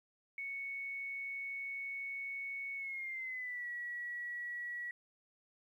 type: tone with pitch glide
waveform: sine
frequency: 2217 to 1930 Hz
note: C#7 to B6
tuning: 0 to -40 cents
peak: -39 dBFS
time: 0.38-4.91 s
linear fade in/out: 2 ms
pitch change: -240 cents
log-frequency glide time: 2.76-3.68 s
effects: 12-bit